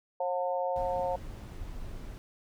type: harmonic tone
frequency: 179.6 Hz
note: F3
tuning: 49 cents sharp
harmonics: 3 / 4 / 5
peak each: -31 / -33 / -35 dBFS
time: 0.2-1.16 s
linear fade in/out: 5 ms
type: noise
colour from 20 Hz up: brown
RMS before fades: -41 dBFS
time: 0.76-2.18 s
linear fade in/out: 0 ms
effects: none